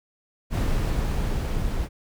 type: noise with level ramp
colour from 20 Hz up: brown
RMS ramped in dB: -22 to -27 dBFS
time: 0.5-1.89 s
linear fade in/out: 50 ms
effects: none